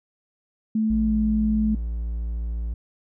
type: tone with pitch glide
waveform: sine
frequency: 219 to 215.7 Hz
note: A3 to A3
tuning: -8 to -34 cents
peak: -19 dBFS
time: 0.75-1.75 s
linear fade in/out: 5 ms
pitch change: -26 cents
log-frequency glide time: 1.05-1.13 s
type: tone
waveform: triangle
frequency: 57 Hz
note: A#1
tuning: 38 cents flat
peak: -23 dBFS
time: 0.9-2.74 s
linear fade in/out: 5 ms
effects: none